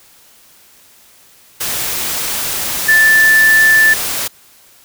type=tone in noise; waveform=sine; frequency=1760 Hz; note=A6; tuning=in tune; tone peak=-6 dBFS; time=2.88-3.94 s; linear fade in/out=10 ms; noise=white; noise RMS=-19 dBFS; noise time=1.6-4.28 s; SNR=+10 dB; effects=white hiss -46 dBFS RMS until 4.84 s